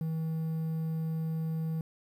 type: tone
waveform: triangle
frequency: 160.6 Hz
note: E3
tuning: 45 cents flat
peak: -28 dBFS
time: 0.01-1.81 s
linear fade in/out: 2 ms
effects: 10-bit